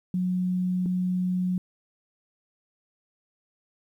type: tone pair in turn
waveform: sine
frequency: 182.2 / 182.2 Hz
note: F#3 / F#3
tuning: -26 / -26 cents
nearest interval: unison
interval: 0 cents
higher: neither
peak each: -23 dBFS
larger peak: neither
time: 0.14-0.86 / 0.86-1.58 s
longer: neither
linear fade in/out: 2 ms
effects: 10-bit